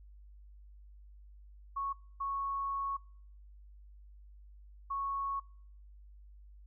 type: tone bursts at uneven times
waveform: sine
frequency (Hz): 1105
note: C#6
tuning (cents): -6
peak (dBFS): -33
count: 3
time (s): 1.76-1.93 / 2.2-2.97 / 4.9-5.4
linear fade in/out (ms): 10
effects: noise-tail reverb RT60 0.6 s tail -24 dB re dry + added 50 Hz sine -52 dBFS peak until 6.66 s